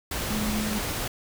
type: tone in noise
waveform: sine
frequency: 213.2 Hz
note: G#3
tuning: 46 cents sharp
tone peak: -27 dBFS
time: 0.3-0.79 s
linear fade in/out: 5 ms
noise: pink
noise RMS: -30 dBFS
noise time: 0.11-1.08 s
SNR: 0 dB
effects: none